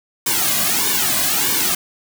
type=noise with flanger; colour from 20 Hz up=white; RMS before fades=-18 dBFS; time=0.26-1.75 s; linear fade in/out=5 ms; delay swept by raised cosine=1.5 to 2.26 ms; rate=1.6 Hz; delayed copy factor=-0.95; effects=none